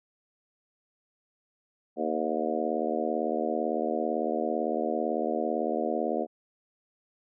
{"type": "harmonic tone with a mistuned harmonic", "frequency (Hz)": 77.9, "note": "D#2", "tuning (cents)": 3, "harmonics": [3, 4, 5, 6, 7, 8, 9], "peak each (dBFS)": [-34, -34, -34, -34, -34, -34, -34], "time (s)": [1.96, 6.27], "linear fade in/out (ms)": 50, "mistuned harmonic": 9, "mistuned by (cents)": 29, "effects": []}